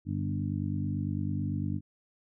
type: harmonic tone with a mistuned harmonic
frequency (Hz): 49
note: G1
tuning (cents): 0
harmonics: 2 / 3 / 4 / 5 / 6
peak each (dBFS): -33 / -35 / -36 / -37 / -38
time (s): 0.05-1.81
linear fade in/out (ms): 50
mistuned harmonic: 2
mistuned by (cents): -32
effects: none